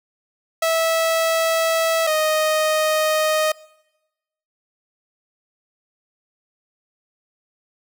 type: tone pair in turn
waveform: sawtooth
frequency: 653 / 621.4 Hz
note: E5 / D#5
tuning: -17 / -2 cents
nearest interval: minor second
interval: 85 cents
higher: first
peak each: -13 dBFS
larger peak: neither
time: 0.62-2.07 / 2.07-3.52 s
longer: neither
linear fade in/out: 5 ms
effects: noise-tail reverb RT60 1.0 s tail -23 dB re dry